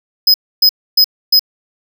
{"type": "tone bursts", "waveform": "square", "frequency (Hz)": 5050, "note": "D#8", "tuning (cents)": 25, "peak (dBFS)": -6, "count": 4, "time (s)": [0.27, 1.394], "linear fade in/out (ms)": 5, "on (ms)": 71, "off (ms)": 280, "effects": []}